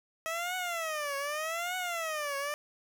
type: tone with vibrato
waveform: 15% pulse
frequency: 640 Hz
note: D#5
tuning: 49 cents sharp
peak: -26 dBFS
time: 0.26-2.54 s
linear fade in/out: 0 ms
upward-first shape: triangle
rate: 0.83 Hz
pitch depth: 260 cents each way
effects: none